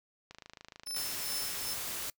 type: click train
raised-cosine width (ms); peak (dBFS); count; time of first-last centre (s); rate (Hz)
0.2; -30; 19; 0.31-0.984; 26.7
type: tone with tremolo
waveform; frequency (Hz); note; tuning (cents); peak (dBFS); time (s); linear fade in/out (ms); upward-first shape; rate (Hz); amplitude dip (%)
25% pulse; 5274; E8; 0; -29; 0.86-1.74; 10; triangle; 2.5; 85
type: noise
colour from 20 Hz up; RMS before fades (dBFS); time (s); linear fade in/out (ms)
white; -38; 0.96-2.1; 2
effects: noise-tail reverb RT60 0.1 s tail -24 dB re dry